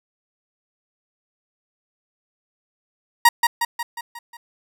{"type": "tone with echo", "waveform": "30% pulse", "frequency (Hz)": 944, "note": "A#5", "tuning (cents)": 22, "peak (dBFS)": -6, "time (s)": [3.25, 3.29], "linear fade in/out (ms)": 5, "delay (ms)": 180, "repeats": 6, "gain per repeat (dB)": -5, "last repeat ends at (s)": 4.37, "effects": []}